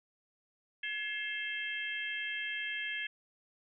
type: harmonic tone with a mistuned harmonic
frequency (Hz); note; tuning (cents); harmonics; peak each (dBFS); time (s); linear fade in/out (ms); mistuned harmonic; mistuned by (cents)
531; C5; +25; 3 / 4 / 5 / 6; -39 / -40 / -41 / -42; 0.83-3.07; 5; 3; +110
effects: none